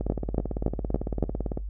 two click trains, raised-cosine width 2 ms, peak -16 / -10 dBFS, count 29 / 5, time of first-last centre 0.01-1.574 / 0.1-1.227 s, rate 17.9 / 3.55 Hz, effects noise-tail reverb RT60 0.2 s tail -21 dB re dry + added 50 Hz sine -31 dBFS peak until 1.69 s

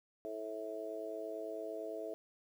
harmonic tone, 108.9 Hz, A2, 17 cents flat, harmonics 3 / 4 / 5 / 6, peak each -48 / -44 / -49 / -43 dBFS, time 0.25-2.14 s, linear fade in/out 0 ms, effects 11-bit

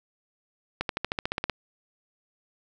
accelerating click train, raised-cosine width 0.3 ms, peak -11 dBFS, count 11, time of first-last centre 0.81-1.497 s, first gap 82 ms, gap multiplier 0.96, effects none

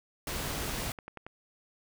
pink noise, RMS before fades -35 dBFS, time 0.27-0.92 s, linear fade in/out 2 ms
click train, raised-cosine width 0.5 ms, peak -27 dBFS, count 7, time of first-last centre 0.71-1.266 s, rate 10.8 Hz
effects none

